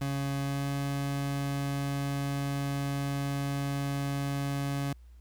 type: tone with pitch glide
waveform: 30% pulse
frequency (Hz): 139 to 140.13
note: C#3 to C#3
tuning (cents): +5 to +19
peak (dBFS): -27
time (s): 0.01-4.93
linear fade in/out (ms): 5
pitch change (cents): +14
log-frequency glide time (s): 0.4-0.68
effects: added 60 Hz sine -49 dBFS peak until 5.2 s + pink hiss -71 dBFS RMS until 5.2 s